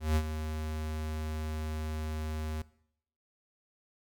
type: tone with ADSR envelope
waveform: square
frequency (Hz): 77.78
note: D#2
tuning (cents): 0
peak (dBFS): -24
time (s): 0-2.62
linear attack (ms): 160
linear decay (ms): 61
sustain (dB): -10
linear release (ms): 5
effects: noise-tail reverb RT60 0.7 s tail -20 dB re dry